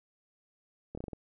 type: slowing click train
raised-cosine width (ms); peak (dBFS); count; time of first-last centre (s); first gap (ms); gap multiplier
2; -26; 6; 0.95-1.132; 25; 1.19
effects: none